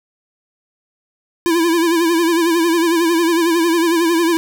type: tone with vibrato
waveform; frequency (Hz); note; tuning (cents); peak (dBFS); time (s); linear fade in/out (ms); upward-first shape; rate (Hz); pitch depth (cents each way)
square; 335.4; E4; +30; -13; 1.46-4.37; 0; sine; 11; 73
effects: none